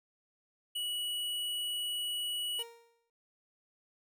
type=tone; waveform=square; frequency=2933 Hz; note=F#7; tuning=16 cents flat; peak=-34 dBFS; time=0.75-2.63 s; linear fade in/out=10 ms
type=tone with exponential decay; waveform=30% pulse; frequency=466.2 Hz; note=A#4; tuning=in tune; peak=-40 dBFS; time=2.59-3.1 s; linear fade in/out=2 ms; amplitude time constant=110 ms
effects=none